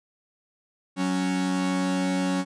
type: tone pair together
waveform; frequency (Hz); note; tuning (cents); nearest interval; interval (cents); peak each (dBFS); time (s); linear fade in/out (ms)
45% pulse; 185.01 / 277.2; F#3 / C#4; 0 / 0; perfect fifth; 700; -26; 0.96-2.45; 50
effects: resampled to 22050 Hz